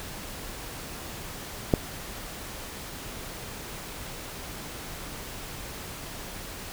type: click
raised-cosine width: 2 ms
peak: -5 dBFS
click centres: 1.738 s
effects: pink hiss -39 dBFS RMS until 6.72 s